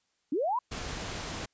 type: linear sweep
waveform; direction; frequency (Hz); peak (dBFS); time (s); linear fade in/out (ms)
sine; up; 256.3 to 1034; -26; 0.32-0.59; 5
type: noise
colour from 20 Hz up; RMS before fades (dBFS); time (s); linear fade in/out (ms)
pink; -37; 0.71-1.46; 10
effects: white hiss -75 dBFS RMS until 1.53 s + resampled to 16000 Hz